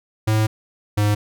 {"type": "tone pair in turn", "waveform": "square", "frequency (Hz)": [108.8, 104.17], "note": ["A2", "G#2"], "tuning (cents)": [-19, 6], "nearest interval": "minor second", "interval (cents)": 75, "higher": "first", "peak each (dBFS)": -16, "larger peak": "neither", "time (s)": [[0.27, 0.47], [0.97, 1.15]], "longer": "first", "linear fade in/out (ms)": 10, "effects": []}